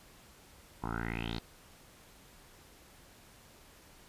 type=tone with low-pass filter sweep; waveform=10% pulse; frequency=57 Hz; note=A#1; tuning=38 cents flat; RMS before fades=-37 dBFS; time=0.82-1.4 s; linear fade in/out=20 ms; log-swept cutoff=1000 to 4400 Hz; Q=6.3; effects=pink hiss -58 dBFS RMS until 4.08 s + resampled to 32000 Hz